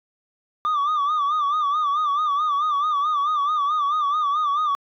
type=tone with vibrato; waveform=sine; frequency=1184 Hz; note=D6; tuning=14 cents sharp; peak=-16 dBFS; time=0.65-4.75 s; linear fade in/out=0 ms; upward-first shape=sine; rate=4.6 Hz; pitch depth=95 cents each way; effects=tanh soft clip ceiling -18 dBFS